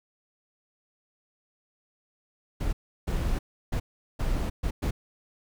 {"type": "noise bursts at uneven times", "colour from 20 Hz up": "brown", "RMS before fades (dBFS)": -27, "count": 6, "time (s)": [[2.6, 2.73], [3.07, 3.39], [3.72, 3.8], [4.19, 4.5], [4.63, 4.71], [4.82, 4.91]], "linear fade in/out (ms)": 10, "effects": []}